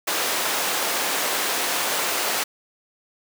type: high-pass noise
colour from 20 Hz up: pink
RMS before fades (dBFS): -24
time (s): 0.07-2.44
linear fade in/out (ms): 10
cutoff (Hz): 520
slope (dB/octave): 12
effects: none